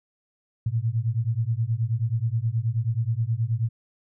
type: beating tone pair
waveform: sine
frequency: 109.8 / 119.2 Hz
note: A2 / A#2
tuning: -3 / +39 cents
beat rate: 9.4 Hz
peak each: -25 dBFS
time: 0.66-3.69 s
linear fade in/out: 5 ms
effects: none